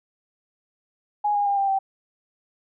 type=tone with pitch steps; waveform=sine; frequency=830.6 / 816.8 / 803.2 / 789.9 / 776.8 Hz; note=G#5 / G#5 / G5 / G5 / G5; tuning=0 / -29 / +42 / +13 / -16 cents; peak=-19 dBFS; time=1.24-1.79 s; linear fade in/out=10 ms; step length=110 ms; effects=none